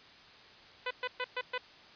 10% pulse tone bursts, 501 Hz, B4, 25 cents sharp, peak -24 dBFS, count 5, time 0.86-1.58 s, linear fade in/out 5 ms, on 48 ms, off 120 ms, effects white hiss -55 dBFS RMS until 1.95 s + resampled to 11025 Hz

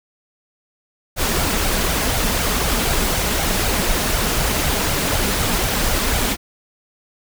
pink noise with flanger, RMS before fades -19 dBFS, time 1.16-6.37 s, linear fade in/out 50 ms, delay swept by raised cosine 1.3 to 4.9 ms, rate 4 Hz, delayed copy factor +0.55, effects none

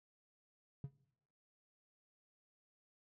triangle tone with exponential decay, 138.7 Hz, C#3, 1 cent sharp, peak -35 dBFS, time 0.84-0.93 s, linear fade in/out 2 ms, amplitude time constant 19 ms, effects noise-tail reverb RT60 0.8 s tail -21 dB re dry + tanh soft clip ceiling -33 dBFS

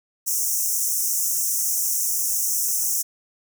pink high-pass noise, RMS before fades -23 dBFS, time 0.26-3.03 s, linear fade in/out 20 ms, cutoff 5600 Hz, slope 96 dB/octave, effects none

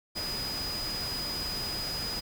sine tone in noise, 4959 Hz, D#8, 7 cents flat, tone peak -33 dBFS, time 0.15-2.21 s, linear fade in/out 20 ms, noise pink, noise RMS -38 dBFS, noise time 0.15-2.21 s, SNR +2 dB, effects none

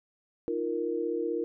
sine chord, Eb suspended second, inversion none, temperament equal with one note detuned, 311.1 / 347 / 466.2 Hz, Eb4 / F4 / Bb4, 0 / -11 / 0 cents, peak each -35 / -32 / -31 dBFS, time 0.48-1.44 s, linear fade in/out 0 ms, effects none

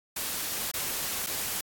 white noise with dropouts, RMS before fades -32 dBFS, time 0.16-1.61 s, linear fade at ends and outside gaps 5 ms, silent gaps 0.715-0.737 / 1.264-1.268 s, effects AAC 64 kbps

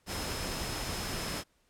sine tone in noise, 5170 Hz, E8, 34 cents flat, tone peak -44 dBFS, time 0.06-1.44 s, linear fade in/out 50 ms, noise pink, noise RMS -36 dBFS, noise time 0.06-1.44 s, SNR -11 dB, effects pink hiss -71 dBFS RMS until 1.69 s + low-pass 12000 Hz 12 dB/octave

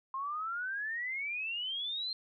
sine exponential sweep, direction up, 1053 to 4200 Hz, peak -34 dBFS, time 0.14-2.13 s, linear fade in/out 2 ms, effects none

